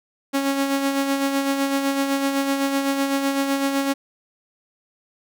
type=tone with tremolo; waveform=sawtooth; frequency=275.4 Hz; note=C#4; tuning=11 cents flat; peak=-14 dBFS; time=0.33-3.94 s; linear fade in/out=20 ms; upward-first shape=sine; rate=7.9 Hz; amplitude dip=45%; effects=none